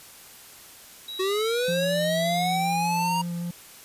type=tone; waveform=triangle; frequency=3861 Hz; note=B7; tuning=40 cents flat; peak=-32 dBFS; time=1.08-2.57 s; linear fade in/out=5 ms
type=linear sweep; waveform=square; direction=up; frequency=369.3 to 946 Hz; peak=-24 dBFS; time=1.19-3.22 s; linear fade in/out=10 ms
type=tone with vibrato; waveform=triangle; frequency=172.5 Hz; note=F3; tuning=21 cents flat; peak=-26 dBFS; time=1.68-3.51 s; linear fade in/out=5 ms; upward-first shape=square; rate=5.2 Hz; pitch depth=8 cents each way
effects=white hiss -47 dBFS RMS until 3.84 s + resampled to 32000 Hz